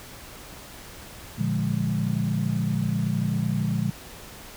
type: chord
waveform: sine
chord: Bb dominant seventh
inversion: none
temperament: equal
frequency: 116.54 / 146.83 / 174.61 / 207.7 Hz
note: Bb2 / D3 / F3 / Ab3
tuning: 0 / 0 / 0 / 0 cents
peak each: -28 dBFS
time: 1.38-3.91 s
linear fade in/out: 10 ms
effects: pink hiss -43 dBFS RMS until 4.56 s